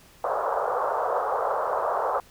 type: band-pass noise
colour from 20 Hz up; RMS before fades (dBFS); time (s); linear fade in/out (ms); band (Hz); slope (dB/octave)
pink; -26; 0.24-2.2; 2; 470 to 1300; 48
effects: pink hiss -54 dBFS RMS until 2.3 s